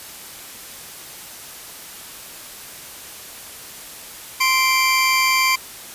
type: tone pair together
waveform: 25% pulse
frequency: 1045 / 2346 Hz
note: C6 / D7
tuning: -2 / -2 cents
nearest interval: octave + major second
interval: 1400 cents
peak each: -14 dBFS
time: 4.4-5.56 s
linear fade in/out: 10 ms
effects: white hiss -37 dBFS RMS until 5.94 s + resampled to 32000 Hz